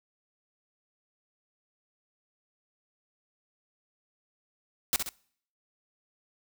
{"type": "noise with echo", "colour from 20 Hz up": "white", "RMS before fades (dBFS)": -25, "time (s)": [4.93, 4.96], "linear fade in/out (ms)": 0, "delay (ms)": 65, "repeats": 2, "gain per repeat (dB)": -6, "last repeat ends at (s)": 5.09, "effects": ["noise-tail reverb RT60 0.6 s tail -24 dB re dry"]}